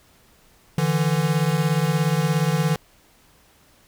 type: beating tone pair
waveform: square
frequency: 148.6 / 165.6 Hz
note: D3 / E3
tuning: +21 / +8 cents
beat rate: 17 Hz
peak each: -22 dBFS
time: 0.78-2.76 s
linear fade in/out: 2 ms
effects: pink hiss -56 dBFS RMS until 3.87 s